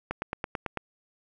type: click train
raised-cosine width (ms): 0.5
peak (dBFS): -15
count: 7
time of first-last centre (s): 0.11-0.773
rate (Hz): 9.05
effects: none